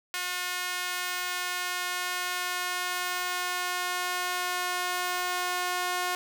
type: tone with high-pass filter sweep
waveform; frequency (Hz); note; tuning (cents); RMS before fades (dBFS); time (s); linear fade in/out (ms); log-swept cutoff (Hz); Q
sawtooth; 360.1; F#4; -47; -31; 0.14-6.15; 0; 1600 to 850; 0.96
effects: none

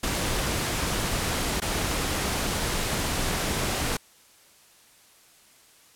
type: noise with dropouts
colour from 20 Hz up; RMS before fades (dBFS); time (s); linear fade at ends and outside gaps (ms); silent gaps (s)
pink; -27; 0.03-3.97; 5; 1.602-1.618
effects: white hiss -56 dBFS RMS until 5.95 s + low-pass 12000 Hz 12 dB/octave

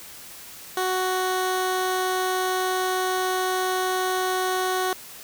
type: tone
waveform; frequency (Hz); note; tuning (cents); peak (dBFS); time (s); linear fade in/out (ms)
15% pulse; 371.1; F#4; +5; -16; 0.77-4.93; 2
effects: white hiss -42 dBFS RMS until 5.23 s

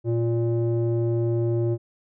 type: tone with low-pass filter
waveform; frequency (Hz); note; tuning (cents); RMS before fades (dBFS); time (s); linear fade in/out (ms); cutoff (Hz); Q
square; 116.54; A#2; 0; -23; 0.04-1.78; 50; 440; 6.9
effects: none

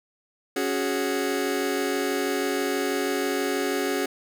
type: chord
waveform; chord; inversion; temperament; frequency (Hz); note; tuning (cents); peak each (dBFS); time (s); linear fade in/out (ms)
sawtooth; C# suspended fourth; none; just; 277.2 / 369.6 / 415.8; C#4 / F#4 / G#4; 0 / -2 / +2; -24; 0.56-4.06; 5
effects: none

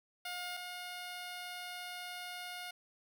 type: tone pair in turn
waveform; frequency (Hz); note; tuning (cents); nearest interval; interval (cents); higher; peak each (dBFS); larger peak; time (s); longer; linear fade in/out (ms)
10% pulse; 714 / 716.9; F5 / F5; +38 / +45; unison; 7; second; -31 / -34; first; 0.25-0.57 / 0.57-2.71; second; 5
effects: none

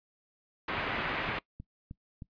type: low-pass noise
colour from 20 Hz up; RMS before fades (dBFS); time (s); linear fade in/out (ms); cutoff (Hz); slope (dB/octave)
white; -34; 0.68-1.39; 5; 2600; 24
type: click train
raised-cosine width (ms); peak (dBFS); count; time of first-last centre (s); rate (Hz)
5; -30; 4; 1.29-2.222; 3.22
effects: noise-tail reverb RT60 0.1 s tail -22 dB re dry + resampled to 11025 Hz

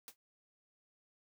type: noise with exponential decay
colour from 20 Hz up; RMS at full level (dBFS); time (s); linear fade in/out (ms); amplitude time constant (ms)
white; -45; 0.08-0.16; 0; 16
effects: high-pass 100 Hz 12 dB/octave

